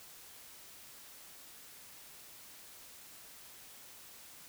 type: silence
effects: white hiss -54 dBFS RMS until 4.48 s